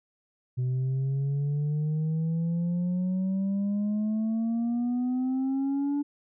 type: exponential sweep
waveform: sine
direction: up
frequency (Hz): 125.1 to 289.8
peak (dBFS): -22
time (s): 0.57-6.03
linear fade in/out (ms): 20
effects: tanh soft clip ceiling -24 dBFS